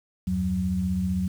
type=tone cluster; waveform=sine; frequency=78.2 / 93.6 / 185 Hz; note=D#2 / F#2 / F#3; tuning=+9 / +20 / 0 cents; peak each=-31 / -32 / -24 dBFS; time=0.27-1.28 s; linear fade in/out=5 ms; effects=8-bit